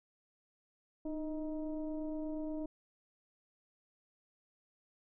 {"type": "tone with frequency modulation", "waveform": "sine", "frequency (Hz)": 305.8, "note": "D#4", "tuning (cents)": -30, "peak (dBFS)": -36, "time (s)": [1.05, 2.66], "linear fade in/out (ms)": 5, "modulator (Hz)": 320, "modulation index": 0.85, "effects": []}